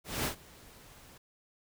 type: noise with ADSR envelope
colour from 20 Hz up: pink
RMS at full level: -31 dBFS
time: 0.04-1.18 s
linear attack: 210 ms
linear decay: 100 ms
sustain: -24 dB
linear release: 6 ms
effects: none